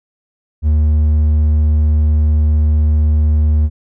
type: tone with hard clipping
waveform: sine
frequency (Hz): 76.3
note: D#2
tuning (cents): -33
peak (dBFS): -10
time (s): 0.62-3.7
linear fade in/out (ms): 50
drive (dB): 3
effects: none

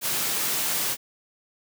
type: high-pass noise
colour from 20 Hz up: white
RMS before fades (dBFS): -26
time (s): 0.01-0.97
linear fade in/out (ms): 50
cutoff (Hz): 110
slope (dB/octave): 96
effects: none

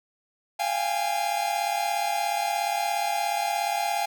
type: tone cluster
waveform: 45% pulse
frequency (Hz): 695 / 796 / 833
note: F5 / G5 / G#5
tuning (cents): -9 / +26 / +5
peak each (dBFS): -29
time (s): 0.59-4.06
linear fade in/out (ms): 10
effects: none

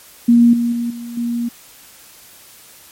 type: tone with level steps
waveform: sine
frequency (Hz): 236.5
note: A#3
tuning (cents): +25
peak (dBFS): -6 / -14 / -17 / -26 / -17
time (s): 0.28-1.49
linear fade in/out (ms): 10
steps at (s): 0.53 / 0.72 / 0.9 / 1.17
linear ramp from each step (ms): 5
effects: white hiss -43 dBFS RMS until 2.91 s + MP3 64 kbps

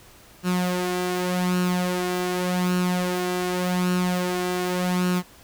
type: tone with flanger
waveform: sawtooth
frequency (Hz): 180.4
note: F#3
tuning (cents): -44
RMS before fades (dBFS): -24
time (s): 0.43-5.23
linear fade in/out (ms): 50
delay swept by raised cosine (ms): 0.71 to 3.01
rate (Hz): 0.86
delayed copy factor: +0.55
effects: pink hiss -50 dBFS RMS until 5.43 s

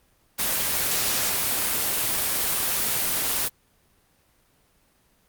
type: noise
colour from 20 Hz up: white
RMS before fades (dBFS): -24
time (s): 0.38-3.49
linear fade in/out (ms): 20
effects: pink hiss -63 dBFS RMS until 5.28 s + Opus 24 kbps

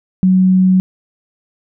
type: tone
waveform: sine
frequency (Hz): 186.2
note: F#3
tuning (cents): +11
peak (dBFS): -7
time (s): 0.23-0.8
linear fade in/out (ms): 0
effects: none

